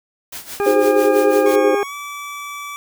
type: noise with tremolo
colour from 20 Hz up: white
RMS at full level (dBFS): -30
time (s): 0.32-1.56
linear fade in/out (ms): 5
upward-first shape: sine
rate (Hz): 6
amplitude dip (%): 75
type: harmonic tone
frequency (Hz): 405.1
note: G#4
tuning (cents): -43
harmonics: 1 / 2 / 3 / 4 / 6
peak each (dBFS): -17 / -23 / -27 / -29 / -33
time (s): 0.6-1.83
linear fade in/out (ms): 0
type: chord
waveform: sine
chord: Ab dominant seventh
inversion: second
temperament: equal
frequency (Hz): 311.1 / 370 / 415.3 / 523.3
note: Eb4 / Gb4 / Ab4 / C5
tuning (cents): 0 / 0 / 0 / 0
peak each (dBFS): -20 / -22 / -19 / -16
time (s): 0.66-1.75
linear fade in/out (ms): 5
type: tone with pitch glide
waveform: 25% pulse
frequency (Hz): 1100 to 1154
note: C#6 to D6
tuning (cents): -14 to -31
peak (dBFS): -24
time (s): 1.46-2.76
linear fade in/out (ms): 0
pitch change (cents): +83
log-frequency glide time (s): 1.82-1.94
effects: none